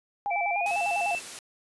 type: tone with vibrato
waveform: sine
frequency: 754 Hz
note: F#5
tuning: 32 cents sharp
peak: -26 dBFS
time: 0.26-1.15 s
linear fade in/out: 0 ms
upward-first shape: square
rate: 10 Hz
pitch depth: 130 cents each way
type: tone with pitch glide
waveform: sine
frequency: 2326 to 2656 Hz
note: D7 to E7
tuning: -17 to +12 cents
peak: -29 dBFS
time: 0.3-1.2 s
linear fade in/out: 20 ms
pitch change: +229 cents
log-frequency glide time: 0.51-0.78 s
type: high-pass noise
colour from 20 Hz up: white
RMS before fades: -40 dBFS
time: 0.66-1.39 s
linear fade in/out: 2 ms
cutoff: 120 Hz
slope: 12 dB/octave
effects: resampled to 24000 Hz